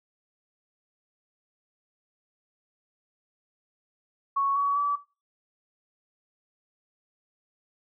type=tone with pitch steps; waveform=sine; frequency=1108.7 / 1129.4 / 1150.5 Hz; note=C#6 / C#6 / D6; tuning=0 / +32 / -36 cents; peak=-22 dBFS; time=4.36-4.96 s; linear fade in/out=10 ms; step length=200 ms; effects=noise-tail reverb RT60 0.3 s tail -19 dB re dry